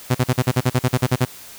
sawtooth tone bursts, 126.4 Hz, B2, 41 cents sharp, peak -10 dBFS, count 13, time 0.1-1.252 s, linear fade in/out 10 ms, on 48 ms, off 44 ms, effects white hiss -40 dBFS RMS until 1.58 s

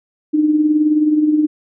sine tone with tremolo, 304 Hz, D#4, 40 cents flat, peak -8 dBFS, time 0.33-1.47 s, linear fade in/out 20 ms, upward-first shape triangle, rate 19 Hz, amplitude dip 60%, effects none

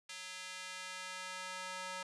square tone with high-pass filter sweep, 185 Hz, F#3, in tune, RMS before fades -45 dBFS, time 0.09-2.03 s, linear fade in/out 5 ms, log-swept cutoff 2400 to 920 Hz, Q 0.89, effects resampled to 22050 Hz

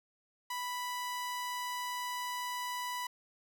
sawtooth tone, 987.8 Hz, B5, in tune, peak -32 dBFS, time 0.5-3.07 s, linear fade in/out 5 ms, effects none

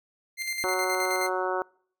sawtooth tone with tremolo, 2093 Hz, C7, in tune, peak -24 dBFS, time 0.37-1.3 s, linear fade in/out 50 ms, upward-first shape square, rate 9.5 Hz, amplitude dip 45%
harmonic tone, 185 Hz, F#3, in tune, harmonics 2 / 3 / 4 / 5 / 6 / 7 / 8, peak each -30 / -32 / -33 / -34 / -35 / -35 / -36 dBFS, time 0.64-1.62 s, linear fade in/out 0 ms
effects noise-tail reverb RT60 0.6 s tail -26 dB re dry

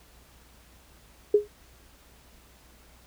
sine tone with exponential decay, 415.3 Hz, G#4, in tune, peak -12 dBFS, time 1.34-1.48 s, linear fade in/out 5 ms, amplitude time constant 29 ms, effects added 60 Hz sine -57 dBFS peak until 3.06 s + pink hiss -57 dBFS RMS until 3.06 s

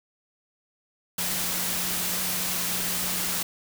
sine tone in noise, 180.2 Hz, F#3, 45 cents flat, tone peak -39 dBFS, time 1.18-3.43 s, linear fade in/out 5 ms, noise white, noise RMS -28 dBFS, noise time 1.18-3.43 s, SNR -14 dB, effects none

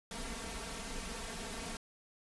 pink noise with comb filter, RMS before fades -42 dBFS, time 0.11-1.77 s, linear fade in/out 2 ms, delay 4.4 ms, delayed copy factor +0.95, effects resampled to 24000 Hz

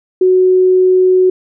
sine tone, 370 Hz, F#4, in tune, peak -6 dBFS, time 0.21-1.3 s, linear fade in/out 5 ms, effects none

